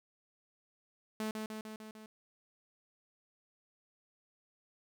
sawtooth tone with echo, 216.9 Hz, A3, 25 cents flat, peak -31 dBFS, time 1.2-1.31 s, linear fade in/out 2 ms, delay 150 ms, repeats 5, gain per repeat -3 dB, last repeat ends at 2.06 s, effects none

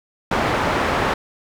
white low-pass noise, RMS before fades -20 dBFS, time 0.31-1.14 s, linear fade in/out 5 ms, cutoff 1300 Hz, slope 12 dB/octave, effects none

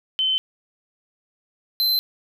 sine / square tone pair in turn, 3067 / 4084 Hz, G7 / C8, -38 / -43 cents, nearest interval perfect fourth, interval 495 cents, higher second, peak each -18 dBFS, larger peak neither, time 0.19-0.38 / 1.8-1.99 s, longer neither, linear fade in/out 0 ms, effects none

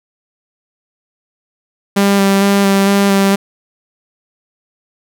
sawtooth tone with vibrato, 197.8 Hz, G3, 16 cents sharp, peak -5 dBFS, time 1.96-3.36 s, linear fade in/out 10 ms, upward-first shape square, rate 2.2 Hz, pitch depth 13 cents each way, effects none

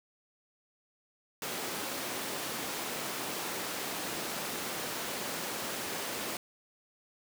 pink high-pass noise, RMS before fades -37 dBFS, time 1.42-6.37 s, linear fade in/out 2 ms, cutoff 260 Hz, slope 12 dB/octave, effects none

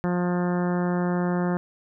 harmonic tone, 177.4 Hz, F3, 27 cents sharp, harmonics 1 / 2 / 3 / 4 / 5 / 6 / 7 / 8 / 9 / 10, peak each -23 / -29 / -33 / -35 / -37 / -39 / -40 / -41 / -42 / -43 dBFS, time 0.04-1.57 s, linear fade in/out 0 ms, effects none

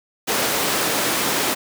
pink high-pass noise, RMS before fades -21 dBFS, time 0.27-1.55 s, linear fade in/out 20 ms, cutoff 260 Hz, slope 12 dB/octave, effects none

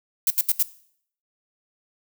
violet noise bursts, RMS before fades -19 dBFS, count 4, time 0.27-0.627 s, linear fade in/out 2 ms, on 33 ms, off 75 ms, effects noise-tail reverb RT60 0.6 s tail -18 dB re dry

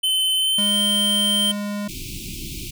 square tone with pitch glide, 3058 to 3133 Hz, G7 to G7, -44 to -2 cents, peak -18 dBFS, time 0.03-1.52 s, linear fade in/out 10 ms, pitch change +42 cents, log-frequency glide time 0.37-0.79 s
square tone, 205.2 Hz, G#3, 21 cents flat, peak -25 dBFS, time 0.58-1.88 s, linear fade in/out 5 ms
pink band-stop noise, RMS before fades -32 dBFS, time 1.88-2.71 s, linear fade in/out 10 ms, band 380 to 2300 Hz, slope 96 dB/octave
effects none

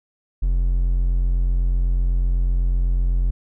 triangle tone, 44 Hz, F1, 14 cents sharp, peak -14 dBFS, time 0.42-3.31 s, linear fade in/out 10 ms, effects none

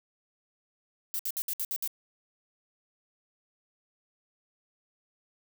violet noise bursts, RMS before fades -32 dBFS, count 7, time 1.14-1.876 s, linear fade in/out 0 ms, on 52 ms, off 62 ms, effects none

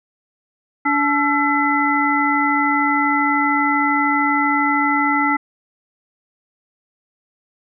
harmonic tone with a mistuned harmonic, 288 Hz, D4, 34 cents flat, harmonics 1 / 3 / 5 / 7, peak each -20 / -20 / -20 / -20 dBFS, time 0.85-5.37 s, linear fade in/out 10 ms, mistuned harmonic 5, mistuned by -120 cents, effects none

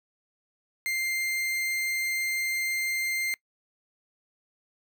40% pulse tone, 2098 Hz, C7, 4 cents sharp, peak -26 dBFS, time 0.86-3.34 s, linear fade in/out 0 ms, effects noise-tail reverb RT60 0.1 s tail -22 dB re dry

